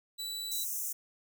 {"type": "tone", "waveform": "sawtooth", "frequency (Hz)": 3951, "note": "B7", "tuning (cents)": 0, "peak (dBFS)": -33, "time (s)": [0.18, 0.65], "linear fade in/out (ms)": 20}
{"type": "high-pass noise", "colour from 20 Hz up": "white", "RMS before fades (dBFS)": -36, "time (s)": [0.51, 0.93], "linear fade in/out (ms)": 10, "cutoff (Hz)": 5700, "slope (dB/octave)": 96}
{"effects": []}